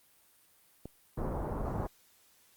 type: click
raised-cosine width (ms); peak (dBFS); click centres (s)
2; -28; 0.856
type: low-pass noise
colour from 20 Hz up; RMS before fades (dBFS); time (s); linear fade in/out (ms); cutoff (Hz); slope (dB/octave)
pink; -35; 1.17-1.87; 5; 1100; 24
effects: white hiss -65 dBFS RMS until 2.56 s + Opus 32 kbps